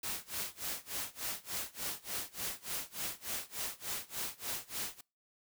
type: noise with tremolo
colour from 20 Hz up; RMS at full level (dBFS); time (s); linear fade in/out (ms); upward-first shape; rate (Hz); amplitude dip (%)
white; -37; 0.03-5.01; 5; sine; 3.4; 95
effects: noise-tail reverb RT60 0.3 s tail -25 dB re dry